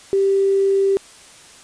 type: tone with tanh clipping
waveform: triangle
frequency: 391.5 Hz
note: G4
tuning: 2 cents flat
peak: -13 dBFS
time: 0.13-0.97 s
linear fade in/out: 0 ms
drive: 3 dB
effects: white hiss -44 dBFS RMS until 1.63 s + resampled to 22050 Hz